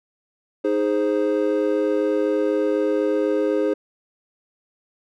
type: chord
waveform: triangle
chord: Ab major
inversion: second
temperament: equal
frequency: 311.1 / 415.3 / 523.3 Hz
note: Eb4 / Ab4 / C5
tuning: 0 / 0 / 0 cents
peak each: -21 / -20 / -21 dBFS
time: 0.64-3.74 s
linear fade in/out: 10 ms
effects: none